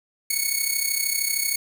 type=tone with amplitude modulation; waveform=5% pulse; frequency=2217 Hz; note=C#7; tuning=in tune; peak=-9 dBFS; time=0.3-1.56 s; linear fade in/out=5 ms; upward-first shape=sine; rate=33 Hz; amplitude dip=65%; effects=7-bit